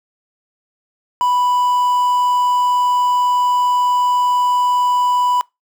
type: tone with quantisation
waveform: triangle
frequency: 987.8 Hz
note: B5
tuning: in tune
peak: -11 dBFS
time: 1.21-5.41 s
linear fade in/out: 0 ms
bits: 6
effects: noise-tail reverb RT60 0.2 s tail -23 dB re dry